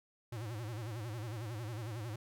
square tone with vibrato, 112.2 Hz, A2, 34 cents sharp, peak -40 dBFS, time 0.32-2.16 s, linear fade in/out 5 ms, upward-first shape sine, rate 11 Hz, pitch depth 160 cents each way, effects none

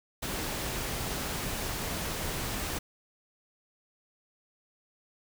pink noise, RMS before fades -34 dBFS, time 0.22-2.79 s, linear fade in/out 10 ms, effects none

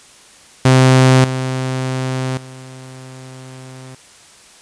sawtooth tone with level steps, 130 Hz, C3, 11 cents flat, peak -3 / -14 / -29 dBFS, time 0.65-3.95 s, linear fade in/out 5 ms, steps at 1.24 / 2.37 s, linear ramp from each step 5 ms, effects white hiss -44 dBFS RMS until 4.61 s + resampled to 22050 Hz

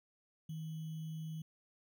sine tone with sample-and-hold, 158.7 Hz, D#3, 35 cents sharp, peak -40 dBFS, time 0.49-1.42 s, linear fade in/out 5 ms, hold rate 3150 Hz, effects none

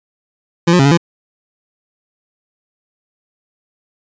25% pulse tone with pitch steps, 170.1 / 179 / 136.5 / 141.5 / 170 Hz, F3 / F3 / C#3 / C#3 / F3, -45 / +43 / -26 / +36 / -46 cents, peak -4 dBFS, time 0.67-0.975 s, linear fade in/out 10 ms, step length 61 ms, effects resampled to 16000 Hz

